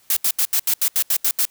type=noise bursts; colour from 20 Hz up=blue; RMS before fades=-18 dBFS; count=10; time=0.1-1.453 s; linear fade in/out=2 ms; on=66 ms; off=77 ms; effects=white hiss -56 dBFS RMS until 1.5 s